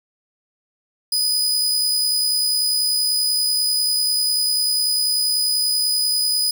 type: tone with amplitude modulation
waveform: sawtooth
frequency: 4978 Hz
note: D#8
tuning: in tune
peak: -13 dBFS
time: 1.12-6.51 s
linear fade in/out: 5 ms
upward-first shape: sine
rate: 70.2 Hz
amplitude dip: 30%
effects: none